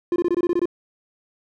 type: tone bursts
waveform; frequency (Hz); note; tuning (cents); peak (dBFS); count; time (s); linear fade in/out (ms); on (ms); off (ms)
triangle; 349.2; F4; 0; -15; 9; 0.12-0.656; 2; 40; 22
effects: none